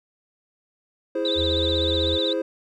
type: chord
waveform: triangle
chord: E augmented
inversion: none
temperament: equal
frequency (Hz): 329.6 / 415.3 / 523.3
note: E4 / G#4 / B#4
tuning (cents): 0 / 0 / 0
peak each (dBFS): -25 / -27 / -23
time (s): 1.15-2.42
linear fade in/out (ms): 5
type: tone with vibrato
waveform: sine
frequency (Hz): 3729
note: A#7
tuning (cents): 0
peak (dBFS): -23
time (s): 1.25-2.33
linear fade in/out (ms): 2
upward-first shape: sine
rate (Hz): 16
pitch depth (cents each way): 110
type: tone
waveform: sine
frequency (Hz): 80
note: D#2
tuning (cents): +49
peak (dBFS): -25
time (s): 1.35-2.19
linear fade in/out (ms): 50
effects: tanh soft clip ceiling -11 dBFS